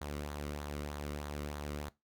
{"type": "tone with flanger", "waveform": "sawtooth", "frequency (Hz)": 73.42, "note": "D2", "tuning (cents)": 0, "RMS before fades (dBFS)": -41, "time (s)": [0.01, 1.89], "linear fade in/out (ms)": 5, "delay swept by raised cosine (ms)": [0.37, 1.22], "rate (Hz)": 3.2, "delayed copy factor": -0.5, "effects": ["noise-tail reverb RT60 0.2 s tail -20 dB re dry"]}